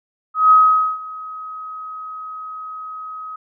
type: tone with ADSR envelope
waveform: sine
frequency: 1267 Hz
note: D#6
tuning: 31 cents sharp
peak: -6 dBFS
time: 0.34-3.36 s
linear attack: 170 ms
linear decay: 470 ms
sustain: -22 dB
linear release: 5 ms
effects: none